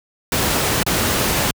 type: noise with dropouts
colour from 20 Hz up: pink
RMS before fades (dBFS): -18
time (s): 0.32-1.51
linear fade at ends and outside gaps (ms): 2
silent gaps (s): 0.831-0.864
effects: high-pass 60 Hz 12 dB/octave